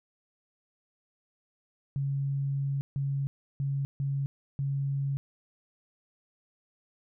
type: tone bursts at uneven times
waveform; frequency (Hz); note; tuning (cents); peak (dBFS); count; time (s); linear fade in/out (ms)
sine; 138.59; C#3; 0; -27; 5; 1.96-2.81 / 2.96-3.27 / 3.6-3.85 / 4-4.26 / 4.59-5.17; 0
effects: none